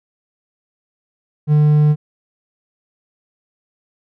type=tone; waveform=triangle; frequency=150 Hz; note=D3; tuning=37 cents sharp; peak=-7 dBFS; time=1.47-1.96 s; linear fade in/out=50 ms; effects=none